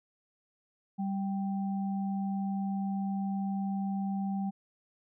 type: tone pair together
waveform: sine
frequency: 196 / 783.1 Hz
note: G3 / G5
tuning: 0 / -2 cents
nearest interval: 2 octaves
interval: 2398 cents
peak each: -30 / -40 dBFS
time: 0.98-4.51 s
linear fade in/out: 20 ms
effects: none